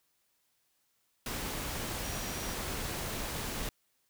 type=tone in noise; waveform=sine; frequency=5730 Hz; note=F8; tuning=44 cents sharp; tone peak=-47 dBFS; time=2.04-2.54 s; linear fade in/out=2 ms; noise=pink; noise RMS=-37 dBFS; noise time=1.26-3.69 s; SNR=-13 dB; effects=white hiss -75 dBFS RMS until 4.09 s